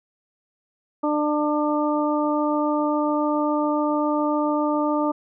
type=harmonic tone; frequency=298.8 Hz; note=D4; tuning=30 cents sharp; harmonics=1 / 2 / 3 / 4; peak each=-22 / -25 / -27 / -28 dBFS; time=1.03-5.12 s; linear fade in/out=10 ms; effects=none